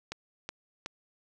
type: click train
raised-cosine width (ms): 0.2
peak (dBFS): -19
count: 3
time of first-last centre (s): 0.12-0.861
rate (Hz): 2.7
effects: none